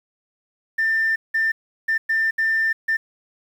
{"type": "tone bursts at uneven times", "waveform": "sine", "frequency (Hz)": 1791, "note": "A6", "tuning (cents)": 30, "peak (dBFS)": -16, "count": 6, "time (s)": [[0.78, 1.16], [1.34, 1.52], [1.88, 1.98], [2.09, 2.31], [2.38, 2.73], [2.88, 2.97]], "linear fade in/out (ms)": 10, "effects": ["tanh soft clip ceiling -13 dBFS", "8-bit"]}